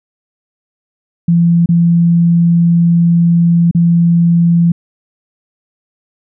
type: tone with dropouts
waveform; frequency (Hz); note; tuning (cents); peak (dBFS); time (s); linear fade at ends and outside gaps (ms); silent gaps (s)
sine; 170; F3; -46; -6; 1.28-4.72; 5; 1.66-1.689 / 3.712-3.748
effects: none